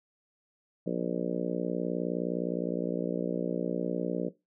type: harmonic tone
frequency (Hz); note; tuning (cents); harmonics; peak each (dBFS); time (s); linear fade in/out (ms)
59.6; A#1; +39; 3 / 4 / 5 / 6 / 7 / 8 / 9 / 10; -33 / -37 / -35 / -38 / -38 / -37 / -38 / -41; 0.86-4.29; 10
effects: noise-tail reverb RT60 0.2 s tail -17 dB re dry